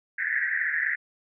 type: band-pass noise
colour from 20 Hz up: white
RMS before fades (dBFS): -27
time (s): 0.18-0.96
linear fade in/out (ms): 10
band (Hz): 1600 to 2000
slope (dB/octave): 96
effects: none